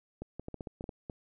clicks, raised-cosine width 2 ms, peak -26 dBFS, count 10, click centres 0.22 / 0.396 / 0.484 / 0.543 / 0.608 / 0.672 / 0.809 / 0.841 / 0.892 / 1.098 s, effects none

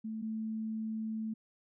sine tone pair in turn, 220 / 220 Hz, A3 / A3, 0 / 0 cents, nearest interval unison, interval 0 cents, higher neither, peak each -36 / -34 dBFS, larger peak second, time 0.04-0.22 / 0.22-1.34 s, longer second, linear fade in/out 10 ms, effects none

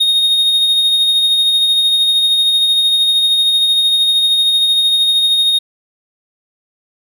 triangle tone with tremolo, 3715 Hz, A#7, 7 cents flat, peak -7 dBFS, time 0-5.59 s, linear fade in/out 10 ms, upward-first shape sine, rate 13 Hz, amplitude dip 30%, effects none

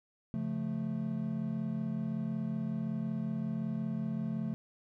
triangle chord, Db augmented, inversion none, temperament equal, 138.59 / 174.61 / 220 Hz, Db3 / F3 / A3, 0 / 0 / 0 cents, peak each -37 / -36 / -33 dBFS, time 0.34-4.54 s, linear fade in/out 0 ms, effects none

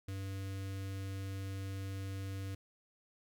square tone with notch filter, 97 Hz, G2, 18 cents flat, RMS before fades -41 dBFS, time 0.08-2.55 s, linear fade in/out 5 ms, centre 860 Hz, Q 1.2, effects 13-bit

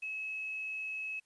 sine tone with quantisation, 2578 Hz, E7, 39 cents flat, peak -36 dBFS, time 0.02-1.2 s, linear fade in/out 10 ms, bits 10, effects white hiss -75 dBFS RMS until 1.25 s + resampled to 24000 Hz

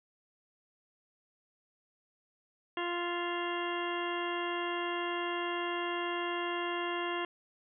harmonic tone with a mistuned harmonic, 348.2 Hz, F4, 5 cents flat, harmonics 1 / 2 / 3 / 4 / 5 / 6 / 8 / 9, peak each -36 / -41 / -38 / -45 / -42 / -44 / -42 / -46 dBFS, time 2.77-7.25 s, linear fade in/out 2 ms, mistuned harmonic 9, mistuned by +67 cents, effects none

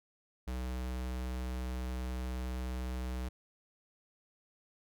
square tone, 62.9 Hz, B1, 32 cents sharp, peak -36 dBFS, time 0.47-3.29 s, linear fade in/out 10 ms, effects none

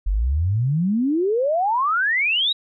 sine exponential sweep, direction up, 43.65 to 3911 Hz, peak -17 dBFS, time 0.06-2.53 s, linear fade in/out 10 ms, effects none

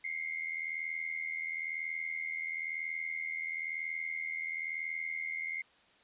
sine tone pair together, 2093 / 2174 Hz, C7 / C#7, 0 / -34 cents, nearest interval minor second, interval 66 cents, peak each -37 / -39 dBFS, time 0.04-5.62 s, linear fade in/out 5 ms, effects white hiss -64 dBFS RMS until 6.03 s + resampled to 8000 Hz

